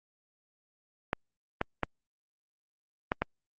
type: clicks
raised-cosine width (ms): 0.5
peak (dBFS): -12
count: 5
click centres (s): 1.131 / 1.614 / 1.833 / 3.119 / 3.22
effects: Opus 48 kbps